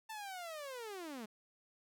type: linear sweep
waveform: sawtooth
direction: down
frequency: 895 to 204.3 Hz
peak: -40 dBFS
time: 0.09-1.26 s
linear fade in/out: 10 ms
effects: none